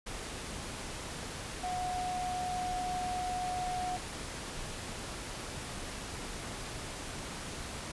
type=tone in noise; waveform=sine; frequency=729 Hz; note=F#5; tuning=26 cents flat; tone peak=-33 dBFS; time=1.63-3.97 s; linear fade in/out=10 ms; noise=pink; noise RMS=-41 dBFS; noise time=0.06-7.92 s; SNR=+5 dB; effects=resampled to 24000 Hz